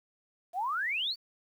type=exponential sweep; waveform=sine; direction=up; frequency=669 to 4713 Hz; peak=-29 dBFS; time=0.53-1.16 s; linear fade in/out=50 ms; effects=10-bit